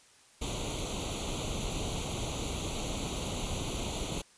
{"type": "noise with comb filter", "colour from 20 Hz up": "pink", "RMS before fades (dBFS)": -35, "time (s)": [0.41, 4.22], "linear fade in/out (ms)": 10, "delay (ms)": 0.29, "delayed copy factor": 0.9, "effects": ["white hiss -60 dBFS RMS until 4.37 s", "resampled to 22050 Hz"]}